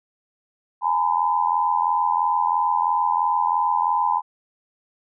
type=tone cluster; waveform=sine; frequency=837 / 923 / 1006 Hz; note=G#5 / A#5 / B5; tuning=+13 / -17 / +32 cents; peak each=-23 / -23 / -21 dBFS; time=0.81-4.22 s; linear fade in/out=50 ms; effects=none